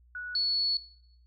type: tone pair in turn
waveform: sine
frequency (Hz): 1470 / 4405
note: F#6 / C#8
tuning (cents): -12 / -12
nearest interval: octave + perfect fifth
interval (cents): 1900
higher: second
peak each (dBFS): -35 / -25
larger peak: second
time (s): 0.15-0.35 / 0.35-0.77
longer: second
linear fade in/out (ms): 2
effects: noise-tail reverb RT60 0.8 s tail -18 dB re dry + added 60 Hz sine -57 dBFS peak until 1.26 s